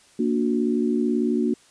sine chord, Bb augmented, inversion none, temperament just, 233.1 / 291.4 / 364.2 Hz, Bb3 / D4 / F#4, 0 / -13 / -27 cents, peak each -22 / -25 / -25 dBFS, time 0.19-1.54 s, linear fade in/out 5 ms, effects white hiss -55 dBFS RMS until 1.7 s + resampled to 22050 Hz

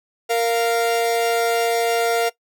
45% pulse tone pair together, 464.5 / 696 Hz, A#4 / F5, -6 / -6 cents, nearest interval perfect fifth, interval 700 cents, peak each -19 / -21 dBFS, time 0.29-2.3 s, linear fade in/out 20 ms, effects noise-tail reverb RT60 0.1 s tail -19 dB re dry

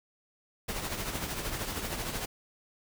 pink noise with tremolo, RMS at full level -33 dBFS, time 0.68-2.26 s, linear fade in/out 10 ms, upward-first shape triangle, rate 13 Hz, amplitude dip 55%, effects none

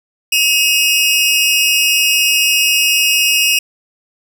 sawtooth tone pair together, 2551 / 2836 Hz, D#7 / F7, +43 / +26 cents, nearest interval major second, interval 183 cents, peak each -10 dBFS, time 0.32-3.59 s, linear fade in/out 5 ms, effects none

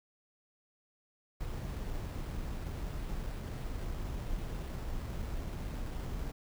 brown noise with sample-and-hold, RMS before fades -38 dBFS, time 1.4-6.32 s, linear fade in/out 10 ms, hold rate 6300 Hz, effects none

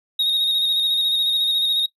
triangle tone with vibrato, 3739 Hz, A#7, 4 cents sharp, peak -16 dBFS, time 0.19-1.86 s, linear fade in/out 5 ms, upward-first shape square, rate 14 Hz, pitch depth 22 cents each way, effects noise-tail reverb RT60 0.1 s tail -18 dB re dry

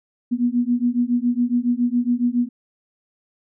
sine beating tone pair, 239 / 246.2 Hz, A#3 / B3, +43 / -5 cents, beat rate 7.2 Hz, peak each -20 dBFS, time 0.31-2.49 s, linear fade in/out 20 ms, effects none

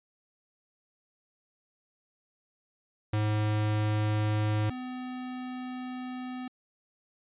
square tone pair in turn, 106.4 / 253.1 Hz, G#2 / B3, +42 / +43 cents, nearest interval octave + minor third, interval 1501 cents, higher second, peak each -26 / -36 dBFS, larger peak first, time 3.13-4.7 / 4.7-6.48 s, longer second, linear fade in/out 5 ms, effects resampled to 8000 Hz

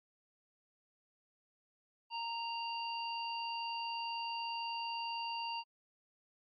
harmonic tone, 929 Hz, A#5, 6 cents flat, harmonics 1 / 3 / 5, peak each -39 / -43 / -46 dBFS, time 2.1-5.64 s, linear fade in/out 50 ms, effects AAC 64 kbps

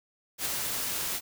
white noise with ADSR envelope, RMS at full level -29 dBFS, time 0.38-1.21 s, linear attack 70 ms, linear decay 12 ms, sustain -3 dB, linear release 46 ms, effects none

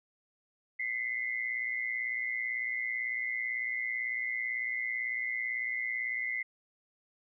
sine tone pair together, 2022 / 2140 Hz, B6 / C7, +40 / +38 cents, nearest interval minor second, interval 98 cents, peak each -33 / -36 dBFS, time 0.79-6.43 s, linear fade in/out 10 ms, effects none

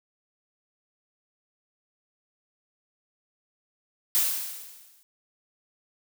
blue noise with exponential decay, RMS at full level -21 dBFS, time 4.15-5.03 s, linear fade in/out 0 ms, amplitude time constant 190 ms, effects none

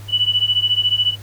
sine beating tone pair, 2958 / 2972 Hz, F#7 / F#7, -1 / +7 cents, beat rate 14 Hz, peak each -17 / -18 dBFS, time 0.08-1.16 s, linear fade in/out 50 ms, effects added 102 Hz sine -33 dBFS peak until 1.22 s + pink hiss -44 dBFS RMS until 1.22 s

